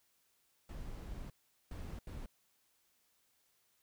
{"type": "noise bursts at uneven times", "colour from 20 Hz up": "brown", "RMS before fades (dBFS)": -45, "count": 3, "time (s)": [[0.69, 1.3], [1.71, 1.99], [2.07, 2.26]], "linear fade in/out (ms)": 2, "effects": ["white hiss -75 dBFS RMS until 3.82 s"]}